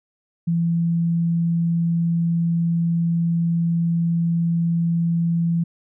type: tone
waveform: sine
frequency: 168.3 Hz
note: E3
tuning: 36 cents sharp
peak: -17 dBFS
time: 0.47-5.64 s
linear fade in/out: 10 ms
effects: none